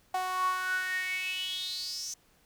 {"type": "tone with high-pass filter sweep", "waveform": "sawtooth", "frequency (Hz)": 370, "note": "F#4", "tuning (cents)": 0, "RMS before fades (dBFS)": -33, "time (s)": [0.14, 2.14], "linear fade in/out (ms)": 5, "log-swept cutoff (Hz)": [800, 6200], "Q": 9.1, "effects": ["pink hiss -65 dBFS RMS until 2.45 s"]}